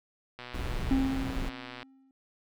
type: click train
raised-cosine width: 0.3 ms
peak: -26 dBFS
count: 178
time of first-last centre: 0.39-1.829 s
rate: 123 Hz
type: noise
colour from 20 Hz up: brown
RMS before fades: -33 dBFS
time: 0.53-1.5 s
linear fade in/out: 20 ms
type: tone with exponential decay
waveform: triangle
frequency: 266.8 Hz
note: C4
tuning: 34 cents sharp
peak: -20 dBFS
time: 0.91-2.11 s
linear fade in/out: 1 ms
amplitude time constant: 260 ms
effects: none